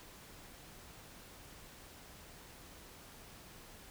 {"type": "silence", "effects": ["pink hiss -55 dBFS RMS until 3.9 s"]}